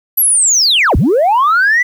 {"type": "linear two-way sweep", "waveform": "sine", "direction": "down then up", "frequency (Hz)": [12000, 43.65, 2012], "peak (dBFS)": -6, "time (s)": [0.17, 1.83], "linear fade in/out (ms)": 10, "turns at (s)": 0.96, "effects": ["tanh soft clip ceiling -5 dBFS", "7-bit"]}